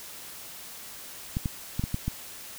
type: clicks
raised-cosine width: 5 ms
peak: -15 dBFS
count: 6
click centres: 1.369 / 1.458 / 1.795 / 1.839 / 1.944 / 2.08 s
effects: white hiss -43 dBFS RMS until 2.58 s